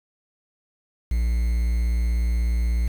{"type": "tone with quantisation", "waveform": "triangle", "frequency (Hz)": 58.27, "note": "A#1", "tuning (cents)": 0, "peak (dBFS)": -17, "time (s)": [1.11, 2.88], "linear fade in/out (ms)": 5, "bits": 7, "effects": []}